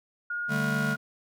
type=tone; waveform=sine; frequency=1430 Hz; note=F6; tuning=41 cents sharp; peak=-29 dBFS; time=0.3-0.96 s; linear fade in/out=5 ms
type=chord; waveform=square; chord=D suspended fourth; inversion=none; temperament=just; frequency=146.83 / 195.78 / 220.2 Hz; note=D3 / G3 / A3; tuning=0 / -2 / +2 cents; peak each=-31 / -34 / -31 dBFS; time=0.48-0.97 s; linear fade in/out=50 ms
effects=none